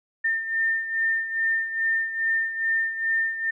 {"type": "beating tone pair", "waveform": "sine", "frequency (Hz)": [1806, 1808.4], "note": ["A6", "A6"], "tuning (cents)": [45, 47], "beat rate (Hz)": 2.4, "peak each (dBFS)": [-23, -29], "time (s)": [0.24, 3.51], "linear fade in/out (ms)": 10, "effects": []}